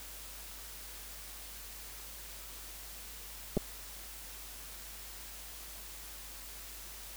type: clicks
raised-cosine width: 2 ms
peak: -17 dBFS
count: 2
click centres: 3.569 / 3.574 s
effects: added 50 Hz sine -52 dBFS peak until 7.16 s + white hiss -48 dBFS RMS until 7.16 s

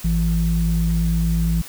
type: tone pair together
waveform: sine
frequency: 55.73 / 167 Hz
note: A1 / E3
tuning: +23 / +23 cents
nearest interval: octave + perfect fifth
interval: 1900 cents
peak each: -18 dBFS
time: 0.04-1.62 s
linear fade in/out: 10 ms
effects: tanh soft clip ceiling -10 dBFS + white hiss -38 dBFS RMS until 1.68 s

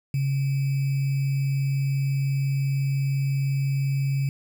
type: tone with sample-and-hold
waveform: sine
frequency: 137.1 Hz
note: C#3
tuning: 19 cents flat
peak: -21 dBFS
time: 0.14-4.29 s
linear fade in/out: 2 ms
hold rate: 2450 Hz
effects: none

